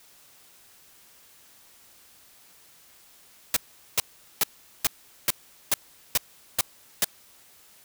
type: noise bursts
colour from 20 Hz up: white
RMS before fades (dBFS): -21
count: 9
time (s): 3.54-7.045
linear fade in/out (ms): 2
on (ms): 25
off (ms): 410
effects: white hiss -55 dBFS RMS until 7.84 s